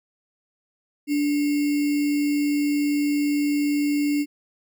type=tone with sample-and-hold; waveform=sine; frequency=291.2 Hz; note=D4; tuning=15 cents flat; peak=-19 dBFS; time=1.07-4.26 s; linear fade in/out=50 ms; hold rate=2450 Hz; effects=none